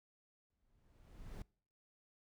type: noise with exponential growth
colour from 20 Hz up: brown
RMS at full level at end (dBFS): -45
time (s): 0.5-1.42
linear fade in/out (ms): 1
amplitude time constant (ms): 200
effects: noise-tail reverb RT60 0.5 s tail -24 dB re dry